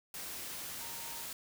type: tone in noise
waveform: sine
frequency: 926 Hz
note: A#5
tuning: 12 cents flat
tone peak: -52 dBFS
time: 0.81-1.24 s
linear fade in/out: 2 ms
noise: white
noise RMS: -43 dBFS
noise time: 0.14-1.33 s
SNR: -12 dB
effects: none